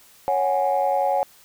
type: chord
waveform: sine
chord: C# suspended fourth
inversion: none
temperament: equal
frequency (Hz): 554.4 / 740 / 830.6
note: C#5 / F#5 / G#5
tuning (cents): 0 / 0 / 0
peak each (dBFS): -22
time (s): 0.28-1.23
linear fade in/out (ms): 0
effects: tanh soft clip ceiling -11 dBFS + white hiss -52 dBFS RMS until 1.44 s